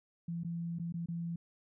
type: tone with dropouts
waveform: sine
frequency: 169.2 Hz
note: E3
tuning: 45 cents sharp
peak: -35 dBFS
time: 0.28-1.36 s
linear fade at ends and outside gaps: 5 ms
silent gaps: 0.435-0.446 / 0.787-0.796 / 0.924-0.94 / 1.06-1.085 s
effects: none